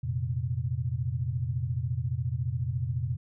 sine chord, F suspended fourth, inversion none, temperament equal, 87.31 / 116.54 / 130.81 Hz, F2 / Bb2 / C3, 0 / 0 / 0 cents, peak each -34 / -31 / -31 dBFS, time 0.03-3.17 s, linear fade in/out 10 ms, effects none

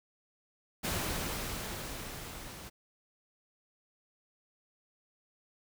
pink noise with level ramp, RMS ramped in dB -33 to -47 dBFS, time 0.83-2.7 s, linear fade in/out 20 ms, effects none

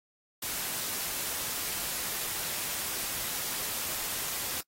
white noise, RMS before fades -34 dBFS, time 0.42-4.61 s, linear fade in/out 5 ms, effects noise-tail reverb RT60 0.1 s tail -25 dB re dry + AAC 48 kbps

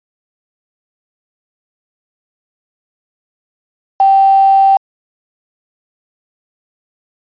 sine tone with quantisation, 780 Hz, G5, 9 cents flat, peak -5 dBFS, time 4-4.77 s, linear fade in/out 2 ms, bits 5, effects resampled to 11025 Hz

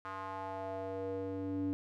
square tone with band-pass filter sweep, 95.9 Hz, G2, 37 cents flat, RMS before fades -39 dBFS, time 0.05-1.73 s, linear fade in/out 0 ms, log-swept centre 1200 to 280 Hz, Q 3.3, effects none

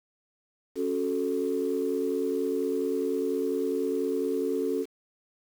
sine chord, F# minor, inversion second, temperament equal with one note detuned, 275.7 / 370 / 440 Hz, C#4 / F#4 / A4, -9 / 0 / 0 cents, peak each -30 / -30 / -28 dBFS, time 0.75-4.86 s, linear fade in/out 50 ms, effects tanh soft clip ceiling -17 dBFS + 8-bit

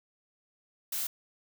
blue noise, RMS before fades -33 dBFS, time 0.92-1.07 s, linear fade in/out 5 ms, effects none

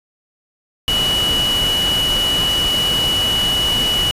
sine tone in noise, 2938 Hz, F#7, 13 cents flat, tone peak -15 dBFS, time 0.88-4.11 s, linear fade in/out 0 ms, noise pink, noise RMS -23 dBFS, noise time 0.88-4.11 s, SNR +5 dB, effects resampled to 32000 Hz

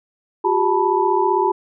sine tone cluster, 361.6 / 397 / 881 / 979 Hz, F#4 / G4 / A5 / B5, -40 / +22 / +2 / -15 cents, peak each -20 dBFS, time 0.44-1.52 s, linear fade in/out 10 ms, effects none

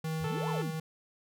square tone with tremolo, 159.2 Hz, D#3, 40 cents sharp, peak -32 dBFS, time 0.04-0.8 s, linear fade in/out 5 ms, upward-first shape triangle, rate 2.5 Hz, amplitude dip 25%
sine exponential two-way sweep, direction up then down, 62.3 to 1099 to 115.5 Hz, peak -38 dBFS, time 0.19-0.76 s, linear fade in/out 50 ms, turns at 0.49 s
harmonic tone, 440 Hz, A4, in tune, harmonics 1 / 2 / 3 / 4 / 5 / 6 / 7 / 8 / 9, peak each -38 / -41 / -44 / -50 / -57 / -50 / -52 / -58 / -60 dBFS, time 0.24-0.62 s, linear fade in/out 2 ms
effects none

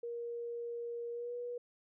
sine tone with pitch glide, 471.8 to 484.2 Hz, A#4 to B4, +21 to -34 cents, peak -38 dBFS, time 0.03-1.58 s, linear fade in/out 5 ms, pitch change +45 cents, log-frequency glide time 1.12-1.34 s, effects none

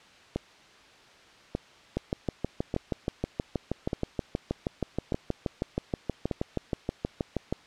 two click trains, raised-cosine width 2 ms, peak -15 / -14 dBFS, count 6 / 36, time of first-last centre 0.36-6.312 / 1.97-7.526 s, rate 0.84 / 6.3 Hz, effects white hiss -54 dBFS RMS until 7.66 s + low-pass 4000 Hz 12 dB/octave

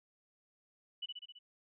sine tone with echo, 2960 Hz, F#7, in tune, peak -37 dBFS, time 1.02-1.06 s, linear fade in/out 10 ms, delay 66 ms, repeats 5, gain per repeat -3 dB, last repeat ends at 1.39 s, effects none

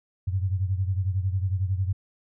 sine beating tone pair, 92.5 / 103.5 Hz, F#2 / G#2, 0 / -5 cents, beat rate 11 Hz, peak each -24 / -29 dBFS, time 0.27-1.93 s, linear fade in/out 10 ms, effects none

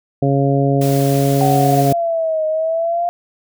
harmonic tone, 138.59 Hz, C#3, in tune, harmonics 1 / 2 / 3 / 4 / 5, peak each -15 / -18 / -20 / -21 / -22 dBFS, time 0.22-1.93 s, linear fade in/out 5 ms
white noise, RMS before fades -29 dBFS, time 0.81-1.93 s, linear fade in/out 5 ms
sine exponential two-way sweep, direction down then up, 761 to 622.3 to 700 Hz, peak -15 dBFS, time 1.41-3.09 s, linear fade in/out 0 ms, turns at 2.46 s
effects none

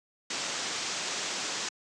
white low-pass noise, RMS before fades -34 dBFS, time 0.3-1.69 s, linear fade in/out 5 ms, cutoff 7400 Hz, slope 48 dB/octave, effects high-pass 200 Hz 12 dB/octave + resampled to 22050 Hz

